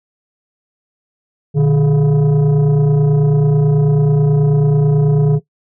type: tone with frequency modulation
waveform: sine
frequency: 150.1 Hz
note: D3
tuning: 38 cents sharp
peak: -6 dBFS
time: 1.54-5.4 s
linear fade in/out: 50 ms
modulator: 271 Hz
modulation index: 0.61
effects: noise-tail reverb RT60 0.1 s tail -17 dB re dry + tanh soft clip ceiling -8 dBFS